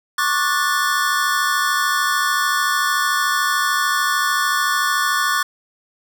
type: chord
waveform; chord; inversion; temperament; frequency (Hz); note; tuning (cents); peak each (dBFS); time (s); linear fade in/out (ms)
square; D major seventh; third; just; 1101.2 / 1174.7 / 1468.3 / 1762; C#6 / D6 / F#6 / A6; -12 / 0 / -14 / +2; -23; 0.18-5.43; 5
effects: none